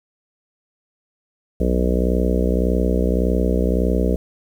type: harmonic tone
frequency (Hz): 61.74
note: B1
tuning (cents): 0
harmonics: 1 / 3 / 4 / 5 / 6 / 7 / 8 / 9 / 10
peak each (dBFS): -19 / -22 / -26 / -27 / -29 / -25 / -26 / -31 / -31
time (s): 1.6-4.16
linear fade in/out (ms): 5
effects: 8-bit